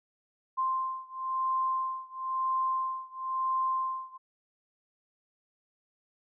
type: beating tone pair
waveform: sine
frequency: 1046.5 / 1047.49 Hz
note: C6 / C6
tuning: 0 / +2 cents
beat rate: 0.99 Hz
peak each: -31 / -32 dBFS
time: 0.57-4.18 s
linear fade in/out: 20 ms
effects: none